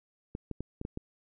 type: clicks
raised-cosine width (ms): 3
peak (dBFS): -23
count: 6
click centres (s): 0.351 / 0.513 / 0.606 / 0.814 / 0.851 / 0.974
effects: none